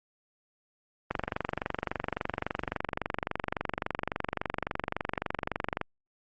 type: click train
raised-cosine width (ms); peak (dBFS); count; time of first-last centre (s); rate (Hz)
0.5; -14; 112; 1.11-5.813; 23.6
effects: Opus 24 kbps